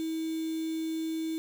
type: tone with quantisation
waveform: sine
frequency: 321.5 Hz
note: E4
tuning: 43 cents flat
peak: -30 dBFS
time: 0-1.38 s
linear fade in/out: 0 ms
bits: 7
effects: none